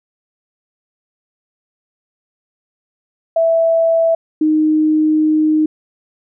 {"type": "tone pair in turn", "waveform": "sine", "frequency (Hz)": [659, 309.4], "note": ["E5", "D#4"], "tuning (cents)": [-1, -10], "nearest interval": "octave + minor second", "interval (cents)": 1309, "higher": "first", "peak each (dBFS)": -10, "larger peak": "neither", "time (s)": [[3.36, 4.15], [4.41, 5.66]], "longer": "second", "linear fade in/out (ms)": 5, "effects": []}